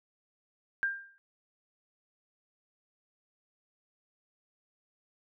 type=tone with exponential decay; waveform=sine; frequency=1594 Hz; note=G6; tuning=28 cents sharp; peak=-24 dBFS; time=0.83-1.18 s; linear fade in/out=0 ms; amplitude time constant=74 ms; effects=none